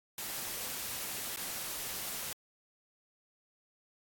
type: noise with dropouts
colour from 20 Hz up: white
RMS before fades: -39 dBFS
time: 0.18-2.33 s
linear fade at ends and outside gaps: 2 ms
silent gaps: 1.362-1.371 s
effects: AAC 64 kbps